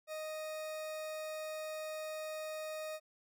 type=tone; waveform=40% pulse; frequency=622.3 Hz; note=D#5; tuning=in tune; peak=-39 dBFS; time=0.07-3 s; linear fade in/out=50 ms; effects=none